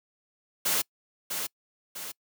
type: noise with echo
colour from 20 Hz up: white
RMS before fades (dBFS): -26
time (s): 0.65-0.82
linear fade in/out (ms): 10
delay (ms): 650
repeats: 2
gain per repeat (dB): -6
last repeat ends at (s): 2.12
effects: noise-tail reverb RT60 0.1 s tail -26 dB re dry + high-pass 150 Hz 12 dB/octave